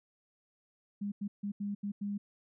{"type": "tone bursts at uneven times", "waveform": "sine", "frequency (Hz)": 203, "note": "G#3", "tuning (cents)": -39, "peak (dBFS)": -33, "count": 6, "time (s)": [[1.01, 1.12], [1.21, 1.28], [1.43, 1.52], [1.6, 1.75], [1.83, 1.92], [2.01, 2.18]], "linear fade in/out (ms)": 10, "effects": []}